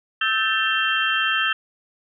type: tone cluster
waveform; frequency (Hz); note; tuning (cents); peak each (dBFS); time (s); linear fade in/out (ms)
sine; 1304 / 1562 / 1763 / 2714 / 3154; E6 / G6 / A6 / E7 / G7; -19 / -7 / +3 / +50 / +10; -25; 0.21-1.53; 5
effects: none